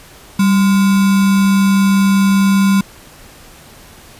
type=tone with sample-and-hold; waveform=sine; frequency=195.2 Hz; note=G3; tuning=7 cents flat; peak=-8 dBFS; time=0.39-2.81 s; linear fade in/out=5 ms; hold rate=1225 Hz; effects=pink hiss -40 dBFS RMS until 4.19 s + resampled to 32000 Hz

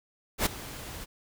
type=noise with ADSR envelope; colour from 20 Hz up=pink; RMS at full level=-23 dBFS; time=0.38-1.06 s; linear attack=80 ms; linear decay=10 ms; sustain=-18 dB; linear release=31 ms; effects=none

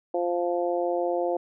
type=harmonic tone; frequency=174.61 Hz; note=F3; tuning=in tune; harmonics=2 / 3 / 4 / 5; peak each=-28 / -27 / -29 / -38 dBFS; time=0.14-1.37 s; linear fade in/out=5 ms; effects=none

